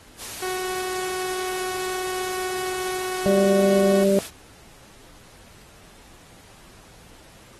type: noise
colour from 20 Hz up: white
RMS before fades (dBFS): -35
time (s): 0.17-4.31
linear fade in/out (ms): 50
type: tone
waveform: sawtooth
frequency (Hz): 370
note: F#4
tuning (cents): 0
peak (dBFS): -23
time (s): 0.42-4.04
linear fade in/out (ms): 5
type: harmonic tone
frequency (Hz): 196.6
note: G3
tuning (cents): +5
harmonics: 1 / 2 / 3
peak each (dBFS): -20 / -20 / -20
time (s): 3.26-4.19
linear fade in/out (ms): 0
effects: pink hiss -50 dBFS RMS until 7.59 s + AAC 32 kbps